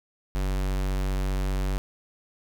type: tone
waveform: square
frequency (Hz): 47.57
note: F#1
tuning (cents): +49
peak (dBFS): -25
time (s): 0.35-1.78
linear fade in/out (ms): 0
effects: none